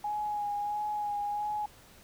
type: tone with vibrato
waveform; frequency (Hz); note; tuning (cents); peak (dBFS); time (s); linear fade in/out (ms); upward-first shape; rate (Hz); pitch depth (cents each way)
sine; 830.6; G#5; 0; -30; 0.04-1.66; 5; sine; 1.5; 22
effects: pink hiss -56 dBFS RMS until 2.03 s